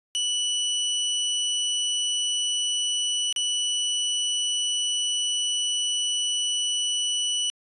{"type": "tone with dropouts", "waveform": "sawtooth", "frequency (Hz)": 2960, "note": "F#7", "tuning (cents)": 0, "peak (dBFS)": -20, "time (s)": [0.15, 7.5], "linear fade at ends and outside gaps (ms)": 0, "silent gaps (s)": [3.326, 3.362], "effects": ["resampled to 24000 Hz"]}